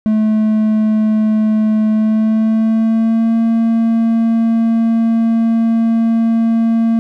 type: tone with pitch glide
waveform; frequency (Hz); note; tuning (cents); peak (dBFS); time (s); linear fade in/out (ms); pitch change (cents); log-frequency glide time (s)
triangle; 216.3 to 227.7; A3 to A#3; -29 to -40; -8; 0.06-6.99; 0; +89; 1.9-3.37
effects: none